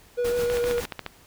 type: tone with vibrato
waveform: triangle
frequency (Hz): 482.2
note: B4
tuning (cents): -41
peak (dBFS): -20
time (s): 0.17-0.81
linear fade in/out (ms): 20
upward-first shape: sine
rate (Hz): 6.4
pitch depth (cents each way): 20
type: noise with tremolo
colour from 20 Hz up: pink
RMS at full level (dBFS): -33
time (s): 0.24-0.86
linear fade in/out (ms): 10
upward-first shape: sine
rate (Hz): 7.2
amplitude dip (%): 55
type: click train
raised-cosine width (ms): 0.3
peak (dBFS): -15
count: 9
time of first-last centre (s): 0.5-1.063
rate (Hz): 14.2
effects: pink hiss -54 dBFS RMS until 1.26 s